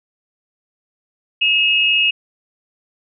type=tone pair together; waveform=sine; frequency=2589 / 2854 Hz; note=E7 / F7; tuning=-32 / +37 cents; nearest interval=major second; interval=169 cents; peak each=-15 dBFS; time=1.41-2.11 s; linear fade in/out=10 ms; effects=none